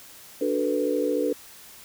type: chord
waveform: sine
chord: B minor seventh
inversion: first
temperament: equal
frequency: 293.7 / 370 / 440 / 493.9 Hz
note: D4 / F#4 / A4 / B4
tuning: 0 / 0 / 0 / 0 cents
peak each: -27 / -32 / -27 / -26 dBFS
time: 0.41-1.33 s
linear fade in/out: 5 ms
effects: white hiss -47 dBFS RMS until 1.84 s